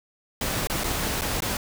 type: noise with dropouts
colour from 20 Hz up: pink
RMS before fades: -27 dBFS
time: 0.41-1.57 s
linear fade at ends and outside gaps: 2 ms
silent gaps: 0.672-0.698 / 0.837-0.841 / 1.211-1.218 / 1.405-1.421 s
effects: none